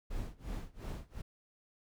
brown noise with tremolo, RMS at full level -38 dBFS, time 0.1-1.22 s, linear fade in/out 10 ms, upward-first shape sine, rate 2.8 Hz, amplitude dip 95%, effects none

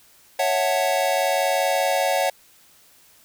square chord, F# minor seventh, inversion second, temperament equal, 554.4 / 659.3 / 740 / 880 Hz, C#5 / E5 / F#5 / A5, 0 / 0 / 0 / 0 cents, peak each -24 / -26 / -24 / -30 dBFS, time 0.39-2.3 s, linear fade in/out 5 ms, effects white hiss -54 dBFS RMS until 3.24 s

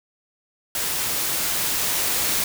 white noise with level ramp, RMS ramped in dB -25 to -22 dBFS, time 0.75-2.44 s, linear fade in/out 2 ms, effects none

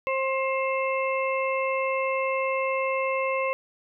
harmonic tone, 531 Hz, C5, 25 cents sharp, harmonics 1 / 2 / 4 / 5, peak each -26 / -29 / -32 / -33 dBFS, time 0.07-3.53 s, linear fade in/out 0 ms, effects none

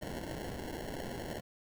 white noise with sample-and-hold, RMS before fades -41 dBFS, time 0.01-1.41 s, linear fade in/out 20 ms, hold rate 1225 Hz, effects none

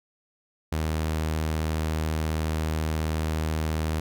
sawtooth tone, 78.6 Hz, D#2, 18 cents sharp, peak -21 dBFS, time 0.72-4 s, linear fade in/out 5 ms, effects none

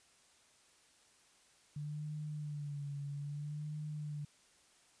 sine tone with vibrato, 146.83 Hz, D3, in tune, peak -39 dBFS, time 1.76-4.25 s, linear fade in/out 5 ms, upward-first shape sine, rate 0.61 Hz, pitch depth 56 cents each way, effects white hiss -67 dBFS RMS until 5 s + resampled to 22050 Hz

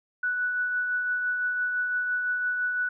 sine tone with tremolo, 1480 Hz, F#6, in tune, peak -23 dBFS, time 0.23-2.89 s, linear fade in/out 5 ms, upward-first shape triangle, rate 5.9 Hz, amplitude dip 35%, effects none

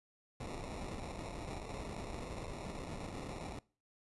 pink noise with sample-and-hold, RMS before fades -44 dBFS, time 0.4-3.59 s, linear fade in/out 5 ms, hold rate 1575 Hz, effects noise-tail reverb RT60 0.4 s tail -23 dB re dry + resampled to 24000 Hz

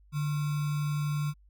sine tone with sample-and-hold, 148 Hz, D3, 14 cents sharp, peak -27 dBFS, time 0.12-1.34 s, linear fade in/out 50 ms, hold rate 1225 Hz, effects added 50 Hz sine -56 dBFS peak until 1.49 s

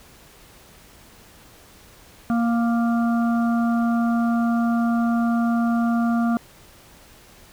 harmonic tone with a mistuned harmonic, 233.1 Hz, A#3, in tune, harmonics 1 / 3 / 5 / 6, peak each -18 / -28 / -32 / -34 dBFS, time 2.3-6.37 s, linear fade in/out 0 ms, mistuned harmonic 5, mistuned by +17 cents, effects pink hiss -49 dBFS RMS until 7.52 s

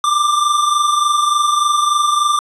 square tone pair together, 1181.6 / 1205 Hz, D6 / D6, +10 / +44 cents, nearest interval unison, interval 34 cents, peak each -14 / -20 dBFS, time 0.04-2.39 s, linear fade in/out 2 ms, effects resampled to 24000 Hz + 8-bit

